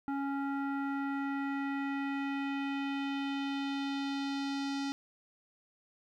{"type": "tone with low-pass filter sweep", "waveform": "square", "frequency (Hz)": 277.2, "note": "C#4", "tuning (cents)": 0, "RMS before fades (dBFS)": -35, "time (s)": [0.08, 4.92], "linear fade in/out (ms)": 0, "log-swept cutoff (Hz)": [1200, 5100], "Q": 2, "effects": ["12-bit"]}